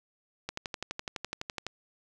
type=click train; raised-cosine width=0.2 ms; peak=-17 dBFS; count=15; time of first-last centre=0.49-1.666 s; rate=11.9 Hz; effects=none